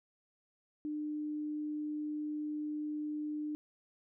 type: tone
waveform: sine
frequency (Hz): 300.8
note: D4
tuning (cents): +42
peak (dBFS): -35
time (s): 0.85-3.55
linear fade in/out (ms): 0
effects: none